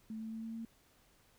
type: tone with pitch steps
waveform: sine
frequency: 220 / 221.8 / 223.6 / 225.4 / 227.2 Hz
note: A3 / A3 / A3 / A3 / A#3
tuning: 0 / +14 / +28 / +42 / -44 cents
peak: -40 dBFS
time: 0.1-0.65 s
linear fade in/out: 2 ms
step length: 110 ms
effects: pink hiss -68 dBFS RMS until 1.38 s